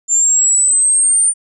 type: exponential sweep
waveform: sine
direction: up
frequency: 7210 to 9070 Hz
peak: -9 dBFS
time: 0.08-1.34 s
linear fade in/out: 50 ms
effects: none